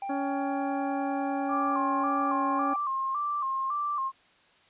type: tone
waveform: triangle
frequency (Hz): 790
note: G5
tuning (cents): +13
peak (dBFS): -30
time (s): 0.02-2.76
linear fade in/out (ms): 2
type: harmonic tone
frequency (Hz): 280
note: C#4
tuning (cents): +18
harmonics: 1 / 2 / 3 / 4 / 5 / 6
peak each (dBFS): -30 / -36 / -40 / -42 / -44 / -46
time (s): 0.09-2.74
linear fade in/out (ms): 10
type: tone with vibrato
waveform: sine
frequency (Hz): 1119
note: C#6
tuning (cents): +16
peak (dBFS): -27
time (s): 1.48-4.12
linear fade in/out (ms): 50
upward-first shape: square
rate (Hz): 1.8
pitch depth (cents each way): 82
effects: white hiss -61 dBFS RMS until 4.69 s + resampled to 8000 Hz